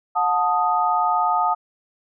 sine chord, D# diminished, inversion first, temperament equal with one note detuned, 723.9 / 880 / 1244.5 Hz, F#5 / A5 / D#6, -38 / 0 / 0 cents, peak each -22 / -21 / -21 dBFS, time 0.15-1.55 s, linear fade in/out 20 ms, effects none

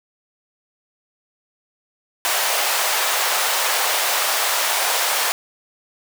pink high-pass noise, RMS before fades -20 dBFS, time 2.25-5.32 s, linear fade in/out 0 ms, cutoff 610 Hz, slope 24 dB/octave, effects none

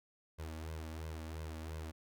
sawtooth tone with flanger, 79.5 Hz, D#2, 38 cents sharp, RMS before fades -44 dBFS, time 0.38-1.92 s, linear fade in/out 20 ms, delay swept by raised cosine 1.9 to 3.6 ms, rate 2.9 Hz, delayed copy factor +0.7, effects none

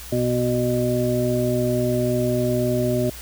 harmonic tone with a mistuned harmonic, 123.47 Hz, B2, in tune, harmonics 1 / 2 / 3 / 5, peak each -24 / -24 / -24 / -24 dBFS, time 0.12-3.1 s, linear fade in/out 5 ms, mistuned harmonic 5, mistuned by -18 cents, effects added 60 Hz sine -39 dBFS peak until 3.21 s + white hiss -39 dBFS RMS until 3.21 s

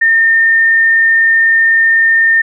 sine tone, 1816 Hz, A#6, 46 cents flat, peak -6 dBFS, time 0.01-2.42 s, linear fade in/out 10 ms, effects none

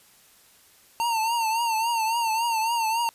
square tone with vibrato, 910 Hz, A#5, 42 cents flat, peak -23 dBFS, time 1-3.09 s, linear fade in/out 0 ms, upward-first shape triangle, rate 3.6 Hz, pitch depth 83 cents each way, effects white hiss -56 dBFS RMS until 3.14 s + resampled to 32000 Hz

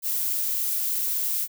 violet noise, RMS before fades -26 dBFS, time 0.02-1.48 s, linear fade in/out 50 ms, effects none

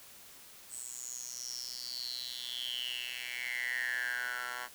10% pulse tone with high-pass filter sweep, 123.47 Hz, B2, in tune, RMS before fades -39 dBFS, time 0.69-4.69 s, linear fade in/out 50 ms, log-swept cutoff 8300 to 1200 Hz, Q 9.6, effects white hiss -54 dBFS RMS until 4.74 s

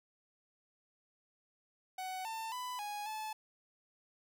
45% pulse tone with pitch steps, 748 / 894 / 997 / 829 / 866 Hz, F#5 / A5 / B5 / G#5 / A5, +19 / +27 / +16 / -3 / -28 cents, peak -39 dBFS, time 1.98-3.33 s, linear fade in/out 5 ms, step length 270 ms, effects none

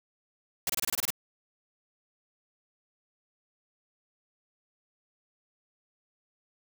white noise bursts, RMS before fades -29 dBFS, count 9, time 0.67-1.104 s, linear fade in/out 2 ms, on 26 ms, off 25 ms, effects none

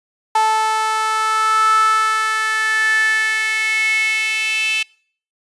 sawtooth tone with high-pass filter sweep, 437.5 Hz, A4, 10 cents flat, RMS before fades -17 dBFS, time 0.35-4.83 s, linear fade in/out 5 ms, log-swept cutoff 940 to 2700 Hz, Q 8, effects noise-tail reverb RT60 0.5 s tail -25 dB re dry + resampled to 24000 Hz

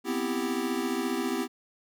square chord, C major seventh, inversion third, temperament equal, 246.9 / 261.6 / 329.6 / 392 Hz, B3 / C4 / E4 / G4, 0 / 0 / 0 / 0 cents, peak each -34 dBFS, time 0.04-1.48 s, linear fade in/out 50 ms, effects none

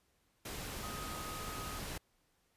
sine tone in noise, 1254 Hz, D#6, 13 cents sharp, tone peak -46 dBFS, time 0.83-1.79 s, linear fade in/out 5 ms, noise pink, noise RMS -43 dBFS, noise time 0.45-1.98 s, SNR -6 dB, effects pink hiss -75 dBFS RMS until 2.56 s + resampled to 32000 Hz

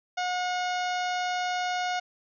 harmonic tone with a mistuned harmonic, 724 Hz, F#5, 38 cents flat, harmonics 1 / 2 / 3 / 4 / 5 / 6 / 7 / 8 / 9, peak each -28 / -34 / -38 / -40 / -42 / -44 / -45 / -46 / -47 dBFS, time 0.17-2 s, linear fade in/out 10 ms, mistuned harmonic 8, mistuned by -30 cents, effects none

